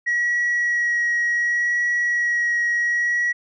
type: tone with vibrato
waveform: sine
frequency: 1912 Hz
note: A#6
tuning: 43 cents sharp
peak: -16 dBFS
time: 0.06-3.33 s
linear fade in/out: 20 ms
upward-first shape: sine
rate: 0.68 Hz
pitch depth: 11 cents each way
effects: tanh soft clip ceiling -16 dBFS